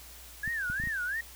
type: tone with vibrato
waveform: sine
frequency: 1641 Hz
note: G#6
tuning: 21 cents flat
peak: -30 dBFS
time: 0.43-1.21 s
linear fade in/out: 5 ms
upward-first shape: sine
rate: 2.9 Hz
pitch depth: 230 cents each way
type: clicks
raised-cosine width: 5 ms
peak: -27 dBFS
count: 5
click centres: 0.477 / 0.7 / 0.8 / 0.838 / 0.873 s
effects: added 60 Hz sine -52 dBFS peak until 1.35 s + white hiss -50 dBFS RMS until 1.35 s